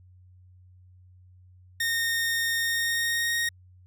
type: tone with pitch glide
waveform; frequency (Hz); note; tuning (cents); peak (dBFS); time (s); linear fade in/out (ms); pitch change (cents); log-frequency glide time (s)
sawtooth; 1841 to 1864.5; A#6 to A#6; -22 to 0; -21; 1.8-3.49; 5; +22; 2.58-3.35
effects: added 91 Hz sine -51 dBFS peak until 3.86 s